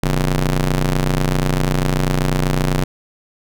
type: ring-modulated tone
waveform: sawtooth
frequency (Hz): 92.5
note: F#2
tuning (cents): 0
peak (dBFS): -8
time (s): 0.03-2.84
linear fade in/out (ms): 5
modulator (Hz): 60.2
effects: none